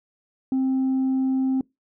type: tone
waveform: sine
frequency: 263.2 Hz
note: C4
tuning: 10 cents sharp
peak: -17 dBFS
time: 0.52-1.61 s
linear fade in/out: 2 ms
effects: noise-tail reverb RT60 0.2 s tail -25 dB re dry + tanh soft clip ceiling -18 dBFS